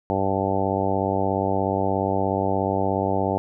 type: harmonic tone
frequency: 96.9 Hz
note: G2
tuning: 20 cents flat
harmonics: 1 / 2 / 3 / 4 / 5 / 6 / 7 / 8 / 9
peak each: -29 / -29 / -29 / -29 / -29 / -29 / -29 / -29 / -29 dBFS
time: 0.1-3.38 s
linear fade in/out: 0 ms
effects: none

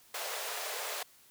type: high-pass noise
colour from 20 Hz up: pink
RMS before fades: -38 dBFS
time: 0.14-1.03 s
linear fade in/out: 5 ms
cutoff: 450 Hz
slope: 48 dB/octave
effects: white hiss -61 dBFS RMS until 1.3 s

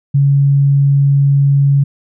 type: tone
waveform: sine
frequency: 140 Hz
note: C#3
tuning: 18 cents sharp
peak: -7 dBFS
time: 0.14-1.84 s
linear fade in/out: 10 ms
effects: none

